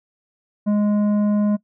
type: tone with tanh clipping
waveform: sine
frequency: 207.7 Hz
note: G#3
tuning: in tune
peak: -17 dBFS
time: 0.66-1.57 s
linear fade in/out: 20 ms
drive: 9 dB
effects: noise-tail reverb RT60 0.1 s tail -21 dB re dry